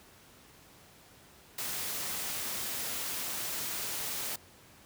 white noise, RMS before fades -36 dBFS, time 1.58-4.36 s, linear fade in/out 5 ms, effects pink hiss -57 dBFS RMS until 4.85 s + high-pass 60 Hz 12 dB/octave

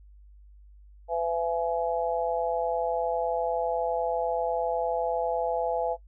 harmonic tone, 168.1 Hz, E3, 34 cents sharp, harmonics 3 / 4 / 5, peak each -29 / -29 / -31 dBFS, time 1.08-5.97 s, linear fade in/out 50 ms, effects noise-tail reverb RT60 0.1 s tail -18 dB re dry + added 50 Hz sine -49 dBFS peak until 6.07 s

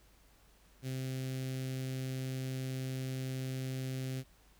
sawtooth tone with notch filter, 130.81 Hz, C3, in tune, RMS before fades -38 dBFS, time 0.82-4.24 s, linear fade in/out 50 ms, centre 1000 Hz, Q 0.51, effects added 50 Hz sine -64 dBFS peak until 4.59 s + pink hiss -66 dBFS RMS until 4.59 s

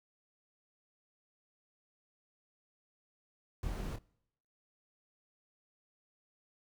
brown noise with echo, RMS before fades -39 dBFS, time 3.63-3.96 s, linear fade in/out 2 ms, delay 26 ms, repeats 1, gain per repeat -8 dB, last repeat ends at 3.986 s, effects noise-tail reverb RT60 0.8 s tail -25 dB re dry

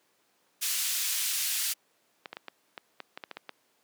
white band-pass noise, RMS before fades -30 dBFS, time 0.61-1.74 s, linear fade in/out 20 ms, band 2300 to 14000 Hz, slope 12 dB/octave
clicks, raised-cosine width 0.3 ms, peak -22 dBFS, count 11, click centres 2.258 / 2.33 / 2.369 / 2.483 / 2.778 / 3.003 / 3.175 / 3.238 / 3.313 / 3.37 / 3.493 s
effects pink hiss -69 dBFS RMS until 3.83 s + high-pass 300 Hz 12 dB/octave

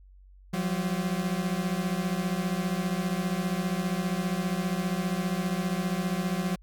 40% pulse beating tone pair, 174.61 / 189.61 Hz, F3 / F#3, 0 / +43 cents, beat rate 15 Hz, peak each -29 dBFS, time 0.53-6.56 s, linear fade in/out 10 ms, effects added 47 Hz sine -50 dBFS peak until 6.62 s

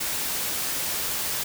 white noise, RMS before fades -28 dBFS, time 0-1.44 s, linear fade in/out 10 ms, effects none

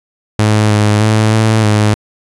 sawtooth tone with pitch steps, 106.8 / 105.1 / 108.7 / 110.3 / 105.8 Hz, G#2 / G#2 / A2 / A2 / G#2, +49 / +21 / -21 / +5 / +33 cents, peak -4 dBFS, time 0.39-1.94 s, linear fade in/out 0 ms, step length 310 ms, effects resampled to 24000 Hz

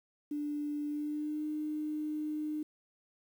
sine tone with pitch glide, 294.4 to 304.3 Hz, D4 to D#4, +4 to -38 cents, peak -33 dBFS, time 0.31-2.63 s, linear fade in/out 5 ms, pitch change +58 cents, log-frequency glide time 0.86-1.44 s, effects 10-bit

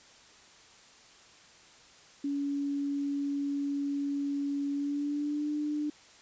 sine tone with pitch glide, 282.9 to 298 Hz, C#4 to D4, +35 to +25 cents, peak -29 dBFS, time 2.24-5.9 s, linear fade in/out 5 ms, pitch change +90 cents, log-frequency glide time 4.72-5.5 s, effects white hiss -56 dBFS RMS until 6.21 s + resampled to 16000 Hz

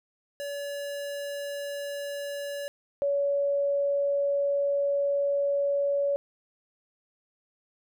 square / sine tone pair in turn, 570 / 564.8 Hz, C#5 / C#5, +48 / +32 cents, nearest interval unison, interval 16 cents, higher first, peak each -33 / -23 dBFS, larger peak second, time 0.4-2.68 / 3.02-6.16 s, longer second, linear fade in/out 0 ms, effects none

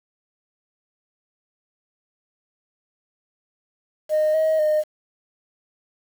sine tone with pitch steps, 616 / 632 / 612 Hz, D#5 / D#5 / D#5, -17 / +27 / -29 cents, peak -15 dBFS, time 4.09-4.84 s, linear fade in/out 50 ms, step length 250 ms, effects tanh soft clip ceiling -13 dBFS + 7-bit

